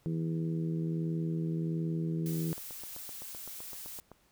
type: harmonic tone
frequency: 81.4 Hz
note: E2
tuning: 21 cents flat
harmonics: 2 / 3 / 4 / 5 / 6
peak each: -31 / -46 / -38 / -44 / -51 dBFS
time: 0.06-2.53 s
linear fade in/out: 0 ms
type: noise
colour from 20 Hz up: blue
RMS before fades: -44 dBFS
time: 2.26-4 s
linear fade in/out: 0 ms
type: click train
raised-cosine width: 1 ms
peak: -34 dBFS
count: 13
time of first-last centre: 2.58-4.116 s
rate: 7.81 Hz
effects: pink hiss -68 dBFS RMS until 4.31 s